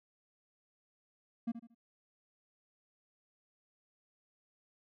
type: tone with echo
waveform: triangle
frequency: 232.2 Hz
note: A#3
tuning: 7 cents flat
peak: -30 dBFS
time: 1.47-1.52 s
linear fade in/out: 10 ms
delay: 76 ms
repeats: 3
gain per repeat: -10 dB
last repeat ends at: 1.748 s
effects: none